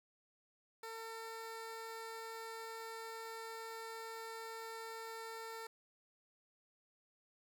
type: tone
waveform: 15% pulse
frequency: 451.1 Hz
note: A4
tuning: 43 cents sharp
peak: -39 dBFS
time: 0.83-5.67 s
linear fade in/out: 5 ms
effects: none